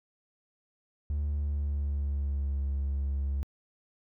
triangle tone with pitch glide, 73.42 to 69.3 Hz, D2 to C#2, 0 to 0 cents, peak -25 dBFS, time 1.1-3.43 s, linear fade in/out 0 ms, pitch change -100 cents, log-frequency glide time 1.25-2.6 s, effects tanh soft clip ceiling -22 dBFS

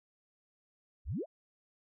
sine exponential sweep, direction up, 47.19 to 744 Hz, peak -33 dBFS, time 1.05-1.26 s, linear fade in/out 50 ms, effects none

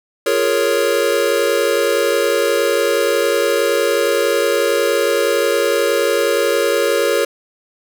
square chord, Bb minor seventh, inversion second, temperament equal, 349.2 / 415.3 / 466.2 / 554.4 Hz, F4 / Ab4 / Bb4 / Db5, 0 / 0 / 0 / 0 cents, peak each -24 / -20 / -19 / -19 dBFS, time 0.26-7.25 s, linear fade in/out 5 ms, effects none

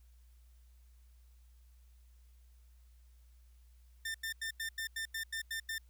sawtooth tone bursts, 1796 Hz, A6, 35 cents sharp, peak -33 dBFS, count 10, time 4.05-5.782 s, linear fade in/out 5 ms, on 94 ms, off 88 ms, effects added 60 Hz sine -58 dBFS peak until 5.89 s + white hiss -75 dBFS RMS until 5.89 s

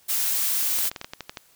blue noise, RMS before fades -24 dBFS, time 0.08-0.9 s, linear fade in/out 20 ms
clicks, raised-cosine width 0.2 ms, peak -16 dBFS, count 10, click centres 0.787 / 0.854 / 0.915 / 0.962 / 1.014 / 1.045 / 1.135 / 1.207 / 1.295 / 1.372 s
effects white hiss -58 dBFS RMS until 1.55 s

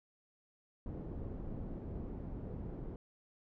pink low-pass noise, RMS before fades -43 dBFS, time 0.86-2.96 s, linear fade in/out 2 ms, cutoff 380 Hz, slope 12 dB/octave, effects none

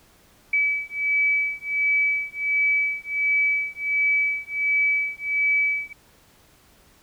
sine beating tone pair, 2292 / 2293.4 Hz, D7 / D7, -43 / -42 cents, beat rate 1.4 Hz, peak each -23 dBFS, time 0.53-5.93 s, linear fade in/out 5 ms, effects pink hiss -56 dBFS RMS until 7.02 s

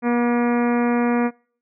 harmonic tone with a mistuned harmonic, 240 Hz, B3, 49 cents flat, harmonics 1 / 2 / 3 / 4 / 5 / 6 / 7 / 8 / 9 / 10, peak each -18 / -24 / -28 / -30 / -32 / -34 / -35 / -36 / -37 / -38 dBFS, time 0.02-1.31 s, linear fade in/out 50 ms, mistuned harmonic 5, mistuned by -26 cents, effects noise-tail reverb RT60 0.5 s tail -26 dB re dry

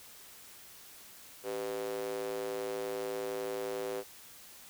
square tone with high-pass filter, 55.6 Hz, A1, 19 cents sharp, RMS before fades -37 dBFS, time 1.43-4.04 s, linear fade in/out 50 ms, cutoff 440 Hz, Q 8.6, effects white hiss -53 dBFS RMS until 4.69 s

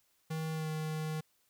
square tone with pitch glide, 158.8 to 156.16 Hz, D#3 to D#3, +36 to +7 cents, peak -35 dBFS, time 0.3-1.21 s, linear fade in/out 10 ms, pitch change -29 cents, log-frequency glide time 0.53-0.69 s, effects white hiss -73 dBFS RMS until 1.49 s

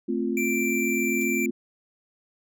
sine chord, F major, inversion first, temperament equal with one note detuned, 221.3 / 261.6 / 349.2 Hz, A3 / C4 / F4, +10 / 0 / 0 cents, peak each -28 dBFS, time 0.08-1.51 s, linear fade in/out 10 ms
square tone, 2349 Hz, D7, in tune, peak -27 dBFS, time 0.37-1.46 s, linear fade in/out 2 ms
blue noise with exponential decay, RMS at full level -38 dBFS, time 1.21-1.28 s, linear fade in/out 2 ms, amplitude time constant 15 ms
effects none

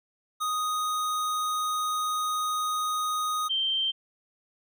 square / sine tone pair in turn, 1244.5 / 3136 Hz, D#6 / G7, 0 / 0 cents, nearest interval octave + major third, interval 1600 cents, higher second, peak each -27 / -24 dBFS, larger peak second, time 0.4-3.49 / 3.49-3.92 s, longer first, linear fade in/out 20 ms, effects none

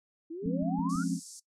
sine exponential sweep, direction up, 312.9 to 1474 Hz, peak -36 dBFS, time 0.3-1.04 s, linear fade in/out 10 ms
sine chord, Db major seventh, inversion first, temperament equal with one note detuned, 174.61 / 208.4 / 261.6 / 277.2 Hz, F3 / Ab3 / C4 / Db4, 0 / +6 / 0 / 0 cents, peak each -31 / -36 / -33 / -35 dBFS, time 0.42-1.2 s, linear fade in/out 50 ms
click train, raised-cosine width 5 ms, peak -32 dBFS, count 4, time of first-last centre 0.46-0.957 s, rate 6.04 Hz
pink band-pass noise, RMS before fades -48 dBFS, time 0.89-1.4 s, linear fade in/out 10 ms, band 5100 to 10000 Hz, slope 48 dB/octave
effects noise-tail reverb RT60 0.1 s tail -17 dB re dry

